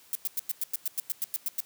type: noise bursts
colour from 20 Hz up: violet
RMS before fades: -29 dBFS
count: 13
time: 0.13-1.604 s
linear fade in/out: 0 ms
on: 22 ms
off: 99 ms
effects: white hiss -57 dBFS RMS until 1.65 s + high-pass 80 Hz 12 dB/octave